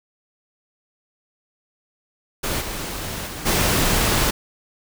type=noise with level steps; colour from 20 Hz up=pink; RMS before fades=-24 / -29 / -32 / -19 dBFS; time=2.43-4.31 s; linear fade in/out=10 ms; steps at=2.6 / 3.26 / 3.45 s; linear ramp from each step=20 ms; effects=none